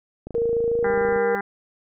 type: click train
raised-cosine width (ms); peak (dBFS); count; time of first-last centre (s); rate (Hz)
2; -21; 25; 0.27-1.162; 26.9
type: tone with pitch glide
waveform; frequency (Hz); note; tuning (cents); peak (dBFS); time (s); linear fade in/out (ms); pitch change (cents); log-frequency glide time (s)
sine; 466.2 to 471.1; A#4 to A#4; 0 to +18; -19; 0.35-1.35; 0; +18; 0.71-0.79
type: harmonic tone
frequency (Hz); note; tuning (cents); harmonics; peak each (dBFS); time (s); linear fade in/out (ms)
199.7; G3; +32; 1 / 2 / 4 / 5 / 6 / 7 / 8 / 9 / 10; -32 / -31 / -28 / -37 / -38 / -33 / -32 / -37 / -36; 0.84-1.41; 5
effects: none